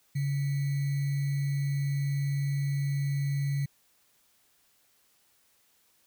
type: tone with sample-and-hold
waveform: sine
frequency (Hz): 140.4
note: C#3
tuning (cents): +22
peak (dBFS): -26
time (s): 0.15-3.66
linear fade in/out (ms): 10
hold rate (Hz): 2100
effects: white hiss -67 dBFS RMS until 6.06 s